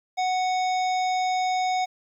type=harmonic tone with a mistuned harmonic; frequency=740 Hz; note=F#5; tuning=in tune; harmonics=1 / 3 / 5 / 7 / 9; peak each=-22 / -33 / -37 / -40 / -42 dBFS; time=0.17-1.86 s; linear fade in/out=20 ms; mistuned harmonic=7; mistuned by=-26 cents; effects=10-bit